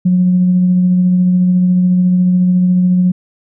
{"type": "tone with tremolo", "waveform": "sine", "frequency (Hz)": 181.2, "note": "F#3", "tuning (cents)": -36, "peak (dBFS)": -6, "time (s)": [0.05, 3.12], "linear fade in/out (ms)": 10, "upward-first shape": "triangle", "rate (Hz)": 14, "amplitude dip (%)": 25, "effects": ["tanh soft clip ceiling -2 dBFS"]}